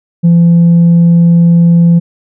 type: tone with tanh clipping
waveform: triangle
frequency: 170 Hz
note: F3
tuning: 46 cents flat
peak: -3 dBFS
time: 0.23-2 s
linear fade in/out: 20 ms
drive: 6 dB
effects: none